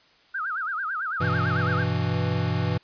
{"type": "tone with vibrato", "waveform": "sine", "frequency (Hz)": 1412, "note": "F6", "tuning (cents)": 19, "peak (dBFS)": -26, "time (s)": [0.34, 1.84], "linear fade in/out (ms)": 10, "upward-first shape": "sine", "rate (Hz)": 9, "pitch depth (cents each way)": 230}
{"type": "chord", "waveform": "square", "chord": "E minor", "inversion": "first", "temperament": "equal with one note detuned", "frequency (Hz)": [98.51, 123.47, 164.81], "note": ["G2", "B2", "E3"], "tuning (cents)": [9, 0, 0], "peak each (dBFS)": [-28, -28, -28], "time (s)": [1.2, 2.78], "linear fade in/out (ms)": 10}
{"effects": ["white hiss -58 dBFS RMS until 2.83 s", "resampled to 11025 Hz"]}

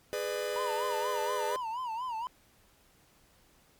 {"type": "chord", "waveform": "45% pulse", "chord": "G# diminished", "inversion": "none", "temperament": "just", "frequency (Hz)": [415.3, 498.4, 598], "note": ["G#4", "B4", "D5"], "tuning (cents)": [0, 16, 31], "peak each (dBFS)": -36, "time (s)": [0.13, 1.56], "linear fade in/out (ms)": 0}
{"type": "tone with vibrato", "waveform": "triangle", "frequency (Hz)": 953, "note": "A#5", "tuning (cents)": 38, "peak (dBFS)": -31, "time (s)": [0.56, 2.27], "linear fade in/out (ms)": 0, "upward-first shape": "sine", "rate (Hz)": 4.2, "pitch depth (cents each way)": 140}
{"effects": ["pink hiss -64 dBFS RMS until 3.79 s", "MP3 96 kbps"]}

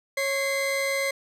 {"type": "tone pair together", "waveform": "40% pulse", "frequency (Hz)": [549, 2069], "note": ["C#5", "C7"], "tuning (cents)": [-17, -20], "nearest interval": "octave + major seventh", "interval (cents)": 2297, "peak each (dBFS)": -26, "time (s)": [0.17, 1.11], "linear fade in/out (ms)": 5, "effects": ["low-pass 12000 Hz 12 dB/octave"]}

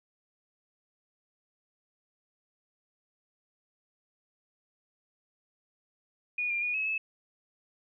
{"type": "tone with pitch steps", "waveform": "sine", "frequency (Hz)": [2454, 2392, 2451, 2573, 2602], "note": ["D#7", "D7", "D#7", "E7", "E7"], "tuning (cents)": [-25, 31, -27, -43, -23], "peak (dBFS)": -28, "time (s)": [6.38, 6.98], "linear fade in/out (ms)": 5, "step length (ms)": 120, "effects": []}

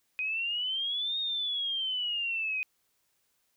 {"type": "exponential two-way sweep", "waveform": "sine", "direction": "up then down", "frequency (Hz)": [2489, 3729, 2489], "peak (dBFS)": -29, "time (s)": [0.19, 2.63], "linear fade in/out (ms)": 0, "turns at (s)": 1.19, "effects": ["white hiss -74 dBFS RMS until 3.56 s"]}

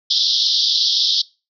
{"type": "band-pass noise", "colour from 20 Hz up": "pink", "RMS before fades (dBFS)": -17, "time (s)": [0.1, 1.22], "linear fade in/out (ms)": 10, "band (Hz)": [3300, 5400], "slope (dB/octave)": 96, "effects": ["noise-tail reverb RT60 0.3 s tail -23 dB re dry"]}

